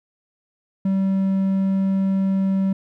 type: tone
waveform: triangle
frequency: 192.8 Hz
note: G3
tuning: 28 cents flat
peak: -15 dBFS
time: 0.85-2.73 s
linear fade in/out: 5 ms
effects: none